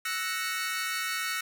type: chord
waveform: sawtooth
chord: F# dominant seventh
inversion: third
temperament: equal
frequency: 1318.5 / 1480 / 1864.7 / 2217 Hz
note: E6 / F#6 / A#6 / C#7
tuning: 0 / 0 / 0 / 0 cents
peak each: -32 dBFS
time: 0.05-1.41 s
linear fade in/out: 5 ms
effects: none